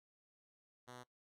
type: tone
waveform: 5% pulse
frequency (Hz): 123.7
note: B2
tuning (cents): +3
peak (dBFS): -40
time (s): 0.87-1.04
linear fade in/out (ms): 20
effects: noise-tail reverb RT60 0.1 s tail -19 dB re dry + low-pass 11000 Hz 12 dB/octave